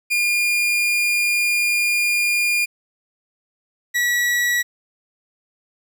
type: tone pair in turn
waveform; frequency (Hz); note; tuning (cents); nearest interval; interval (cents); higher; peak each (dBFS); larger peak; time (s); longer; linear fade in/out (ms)
40% pulse; 2417 / 1934.1; D7 / B6; +49 / -37; major third; 386; first; -16; neither; 0.1-2.66 / 3.94-4.63; first; 20
effects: 9-bit